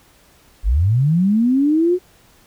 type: linear sweep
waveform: sine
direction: up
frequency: 41.2 to 370 Hz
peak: -12 dBFS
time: 0.63-1.99 s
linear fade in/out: 50 ms
effects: pink hiss -52 dBFS RMS until 2.46 s